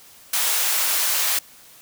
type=high-pass noise; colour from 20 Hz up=white; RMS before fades=-21 dBFS; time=0.33-1.39 s; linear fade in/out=5 ms; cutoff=710 Hz; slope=12 dB/octave; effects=white hiss -48 dBFS RMS until 1.81 s